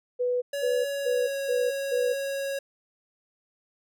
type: tone bursts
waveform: sine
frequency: 493.9 Hz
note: B4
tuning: in tune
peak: -23 dBFS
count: 5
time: 0.19-2.14 s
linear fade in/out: 20 ms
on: 230 ms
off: 200 ms
type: tone with pitch glide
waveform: square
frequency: 565 to 551.1 Hz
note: C#5 to C#5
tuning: +33 to -10 cents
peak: -29 dBFS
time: 0.53-2.59 s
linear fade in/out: 5 ms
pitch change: -43 cents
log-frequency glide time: 0.77-1.41 s
effects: none